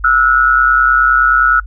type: tone pair together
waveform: sine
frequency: 1318.5 / 1448.2 Hz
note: E6 / F#6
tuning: 0 / -38 cents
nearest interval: major second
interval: 162 cents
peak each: -10 dBFS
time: 0.04-1.6 s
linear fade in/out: 5 ms
effects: noise-tail reverb RT60 0.1 s tail -24 dB re dry + added 50 Hz sine -25 dBFS peak until 1.66 s